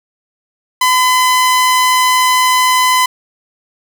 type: tone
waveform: sawtooth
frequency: 1013 Hz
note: B5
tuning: 44 cents sharp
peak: -5 dBFS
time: 0.81-3.06 s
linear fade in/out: 5 ms
effects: none